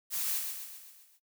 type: noise with echo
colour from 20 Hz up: blue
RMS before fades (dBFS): -33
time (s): 0.1-0.42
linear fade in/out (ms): 50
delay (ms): 130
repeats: 6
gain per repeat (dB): -5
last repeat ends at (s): 1.2
effects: noise-tail reverb RT60 0.1 s tail -21 dB re dry